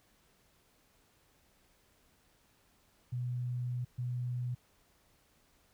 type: tone bursts at uneven times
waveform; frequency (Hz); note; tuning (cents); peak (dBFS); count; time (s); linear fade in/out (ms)
sine; 123.47; B2; 0; -33; 2; 3.12-3.85 / 3.98-4.55; 10
effects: pink hiss -69 dBFS RMS until 5.73 s